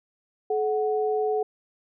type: tone pair together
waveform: sine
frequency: 429 / 740 Hz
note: A4 / F#5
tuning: -44 / 0 cents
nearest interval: major sixth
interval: 944 cents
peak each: -23 / -28 dBFS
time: 0.5-1.43 s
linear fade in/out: 5 ms
effects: none